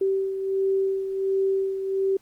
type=beating tone pair; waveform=sine; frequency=386.6 / 388 Hz; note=G4 / G4; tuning=-24 / -18 cents; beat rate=1.4 Hz; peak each=-22 / -30 dBFS; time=0.01-2.17 s; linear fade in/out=5 ms; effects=pink hiss -61 dBFS RMS until 2.21 s + Opus 32 kbps